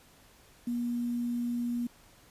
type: tone with quantisation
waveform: sine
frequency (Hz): 239.7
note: A#3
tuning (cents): +48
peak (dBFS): -29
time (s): 0.67-1.87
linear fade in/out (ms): 5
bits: 9
effects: pink hiss -59 dBFS RMS until 2.3 s + resampled to 32000 Hz